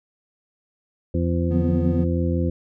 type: harmonic tone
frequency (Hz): 85.5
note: F2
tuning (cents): -36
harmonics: 1 / 2 / 3 / 4 / 6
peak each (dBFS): -22 / -25 / -27 / -28 / -30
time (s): 1.14-2.5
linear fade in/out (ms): 5
type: chord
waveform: triangle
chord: B diminished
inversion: first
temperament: just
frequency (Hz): 148.16 / 177.8 / 246.9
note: D3 / F3 / B3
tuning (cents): +16 / +31 / 0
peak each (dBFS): -26 / -25 / -23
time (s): 1.5-2.05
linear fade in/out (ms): 20
effects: none